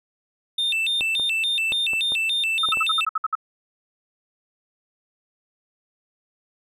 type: tone with vibrato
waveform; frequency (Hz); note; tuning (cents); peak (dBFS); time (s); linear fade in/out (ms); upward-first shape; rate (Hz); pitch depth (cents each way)
triangle; 3104; G7; -18; -19; 0.58-3.05; 5; square; 3.5; 270
type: clicks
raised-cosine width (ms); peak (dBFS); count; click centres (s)
1; -22; 7; 1.009 / 1.197 / 1.721 / 1.934 / 2.121 / 2.688 / 2.772
type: tone bursts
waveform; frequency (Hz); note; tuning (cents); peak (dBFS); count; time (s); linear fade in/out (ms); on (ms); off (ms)
sine; 1290; E6; -38; -19; 9; 2.63-3.353; 5; 27; 60
effects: none